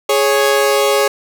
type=tone pair together; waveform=sawtooth; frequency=415.3 / 553.3 Hz; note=G#4 / C#5; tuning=0 / -3 cents; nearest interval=perfect fourth; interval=497 cents; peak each=-10 dBFS; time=0.09-1.08 s; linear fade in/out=5 ms; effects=none